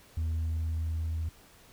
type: tone with level ramp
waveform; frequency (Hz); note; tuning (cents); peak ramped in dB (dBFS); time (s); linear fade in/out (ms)
sine; 80.7; E2; -36; -25 to -28; 0.17-1.29; 5
effects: tanh soft clip ceiling -27 dBFS + pink hiss -57 dBFS RMS until 1.72 s